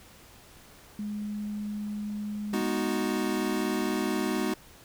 sine tone, 208.6 Hz, G#3, 8 cents sharp, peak -31 dBFS, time 0.99-2.61 s, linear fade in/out 2 ms
square chord, G# minor seventh, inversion none, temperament equal, 207.7 / 246.9 / 311.1 / 370 Hz, G#3 / B3 / D#4 / F#4, 0 / 0 / 0 / 0 cents, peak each -33 dBFS, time 2.53-4.54 s, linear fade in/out 5 ms
effects pink hiss -53 dBFS RMS until 4.84 s

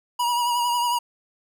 square tone with vibrato, 962 Hz, B5, 46 cents flat, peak -21 dBFS, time 0.19-0.99 s, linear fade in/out 10 ms, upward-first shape sine, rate 11 Hz, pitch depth 33 cents each way, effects none

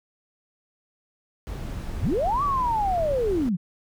brown noise, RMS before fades -32 dBFS, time 1.47-3.49 s, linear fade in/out 0 ms
sine linear two-way sweep, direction up then down, 31.8 to 1174.7 to 158.4 Hz, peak -21 dBFS, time 2.01-3.57 s, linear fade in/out 20 ms, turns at 2.43 s
effects none

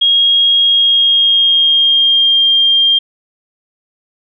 sine tone with pitch glide, 3272 to 3201 Hz, G#7 to G7, -26 to +36 cents, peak -7 dBFS, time 0.01-2.99 s, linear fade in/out 10 ms, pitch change -38 cents, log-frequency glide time 0.6-2.45 s, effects none

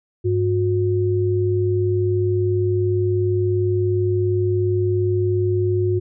sine tone pair together, 101.4 / 361.3 Hz, G#2 / F#4, -41 / -41 cents, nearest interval octave + minor seventh, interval 2200 cents, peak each -19 dBFS, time 0.24-6 s, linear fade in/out 20 ms, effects none

